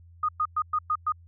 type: tone bursts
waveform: sine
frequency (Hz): 1236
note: D#6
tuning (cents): -12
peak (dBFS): -22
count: 6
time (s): 0.23-1.122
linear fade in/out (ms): 5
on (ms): 57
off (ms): 110
effects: added 85 Hz sine -49 dBFS peak until 1.27 s